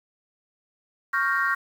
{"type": "chord", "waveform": "sine", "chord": "G half-diminished seventh", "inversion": "second", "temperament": "equal", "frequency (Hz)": [1108.7, 1396.9, 1568, 1864.7], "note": ["Db6", "F6", "G6", "Bb6"], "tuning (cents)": [0, 0, 0, 0], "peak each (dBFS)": -26, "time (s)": [1.13, 1.55], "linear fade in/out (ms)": 10, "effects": ["tanh soft clip ceiling -12 dBFS", "8-bit"]}